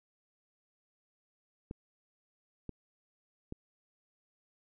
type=clicks; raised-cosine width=3 ms; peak=-27 dBFS; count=3; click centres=1.711 / 2.693 / 3.524 s; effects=none